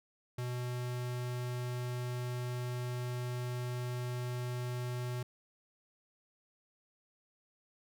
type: tone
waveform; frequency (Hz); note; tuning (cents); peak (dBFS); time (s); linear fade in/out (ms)
square; 123.6; B2; +2; -36; 0.38-5.23; 5
effects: none